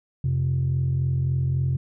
sine tone pair together, 88.6 / 132.22 Hz, F2 / C3, +25 / +19 cents, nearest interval perfect fifth, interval 694 cents, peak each -25 / -20 dBFS, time 0.24-1.77 s, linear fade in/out 5 ms, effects tanh soft clip ceiling -16 dBFS

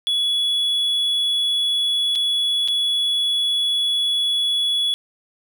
triangle tone with dropouts, 3389 Hz, G#7, 34 cents sharp, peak -16 dBFS, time 0.07-4.94 s, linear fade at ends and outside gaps 0 ms, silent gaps 2.153-2.157 / 2.677-2.684 s, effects none

